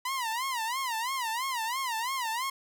sawtooth tone with vibrato, 979 Hz, B5, 15 cents flat, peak -26 dBFS, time 0.05-2.5 s, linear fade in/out 5 ms, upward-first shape sine, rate 3 Hz, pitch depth 180 cents each way, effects none

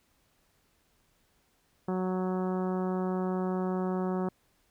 harmonic tone, 185 Hz, F#3, in tune, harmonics 1 / 2 / 3 / 4 / 5 / 6 / 7 / 8 / 9, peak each -30 / -33 / -40 / -40 / -43 / -45 / -46 / -55 / -55 dBFS, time 1.88-4.29 s, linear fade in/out 5 ms, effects pink hiss -70 dBFS RMS until 4.7 s

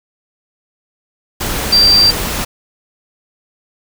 sine tone in noise, 4699 Hz, D8, in tune, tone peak -6 dBFS, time 1.72-2.11 s, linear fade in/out 10 ms, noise pink, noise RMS -19 dBFS, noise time 1.4-2.45 s, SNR +10 dB, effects none

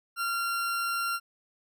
40% pulse tone, 1379 Hz, F6, 22 cents flat, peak -27 dBFS, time 0.16-1.2 s, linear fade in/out 50 ms, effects none

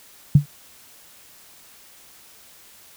sine tone with exponential decay, 144.8 Hz, D3, 24 cents flat, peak -4 dBFS, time 0.35-0.46 s, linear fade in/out 5 ms, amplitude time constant 23 ms, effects white hiss -49 dBFS RMS until 2.96 s

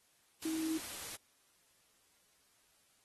sine tone in noise, 319.7 Hz, D#4, 47 cents sharp, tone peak -34 dBFS, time 0.45-0.78 s, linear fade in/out 5 ms, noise white, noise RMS -45 dBFS, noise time 0.42-1.16 s, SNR +8 dB, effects white hiss -71 dBFS RMS until 3.04 s + AAC 32 kbps

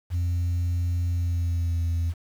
sine tone with pitch glide, 87.31 to 84.09 Hz, F2 to E2, 0 to +35 cents, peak -20 dBFS, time 0.1-2.14 s, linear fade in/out 50 ms, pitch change -65 cents, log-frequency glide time 1.08-1.84 s, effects tanh soft clip ceiling -21 dBFS + 8-bit

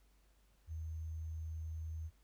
sine tone with sample-and-hold, 80 Hz, D#2, 49 cents sharp, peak -40 dBFS, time 0.67-2.11 s, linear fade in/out 50 ms, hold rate 6300 Hz, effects added 50 Hz sine -67 dBFS peak until 2.23 s + pink hiss -75 dBFS RMS until 2.23 s

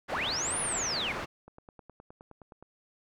white low-pass noise, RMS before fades -37 dBFS, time 0.08-1.26 s, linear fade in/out 20 ms, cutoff 1700 Hz, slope 12 dB/octave
sine linear two-way sweep, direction up then down, 406.1 to 10000 to 2029 Hz, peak -30 dBFS, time 0.12-1.12 s, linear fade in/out 5 ms, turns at 0.6 s
click train, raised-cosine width 1 ms, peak -35 dBFS, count 12, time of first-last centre 1.48-2.626 s, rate 9.6 Hz
effects none

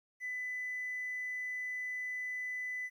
triangle tone, 2000 Hz, B6, 21 cents sharp, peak -33 dBFS, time 0.2-2.9 s, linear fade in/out 50 ms, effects tanh soft clip ceiling -33 dBFS + 12-bit

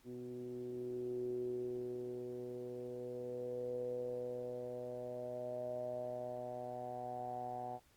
10% pulse tone with low-pass filter sweep, 123.47 Hz, B2, in tune, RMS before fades -43 dBFS, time 0.04-7.8 s, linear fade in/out 50 ms, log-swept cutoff 320 to 780 Hz, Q 9, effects pink hiss -70 dBFS RMS until 7.96 s + Opus 48 kbps

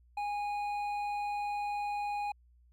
sine tone with hard clipping, 823 Hz, G#5, 16 cents flat, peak -34 dBFS, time 0.17-2.32 s, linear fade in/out 5 ms, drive 7 dB, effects added 60 Hz sine -60 dBFS peak until 2.72 s

